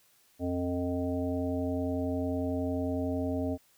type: harmonic tone with a mistuned harmonic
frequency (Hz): 88.9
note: F2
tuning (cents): +31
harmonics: 1 / 3 / 5 / 7 / 9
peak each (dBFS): -35 / -31 / -38 / -36 / -45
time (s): 0.39-3.58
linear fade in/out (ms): 50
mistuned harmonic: 9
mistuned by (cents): -68
effects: white hiss -65 dBFS RMS until 3.77 s